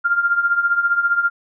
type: tone with tremolo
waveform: sine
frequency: 1396.9 Hz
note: F6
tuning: in tune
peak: -11 dBFS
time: 0.04-1.3 s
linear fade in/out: 20 ms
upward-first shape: triangle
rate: 15 Hz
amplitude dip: 80%
effects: none